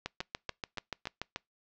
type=two click trains; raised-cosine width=0.2 ms; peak=-22 / -17 dBFS; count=4 / 10; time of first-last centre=0.21-1.055 / 0.06-1.361 s; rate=3.55 / 6.92 Hz; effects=noise-tail reverb RT60 0.2 s tail -26 dB re dry + low-pass 5000 Hz 12 dB/octave